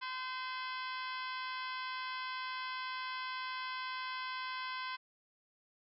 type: harmonic tone with a mistuned harmonic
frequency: 514 Hz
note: C5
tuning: 31 cents flat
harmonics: 2 / 3 / 4 / 5 / 6 / 7 / 8 / 9 / 10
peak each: -41 / -45 / -47 / -49 / -51 / -52 / -53 / -54 / -55 dBFS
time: 0.01-4.97 s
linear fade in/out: 20 ms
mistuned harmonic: 7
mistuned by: -89 cents
effects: none